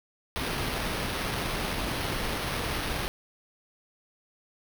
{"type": "noise with sample-and-hold", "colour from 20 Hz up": "pink", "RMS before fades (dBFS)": -31, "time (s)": [0.36, 3.08], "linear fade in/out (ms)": 0, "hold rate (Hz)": 7350, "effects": []}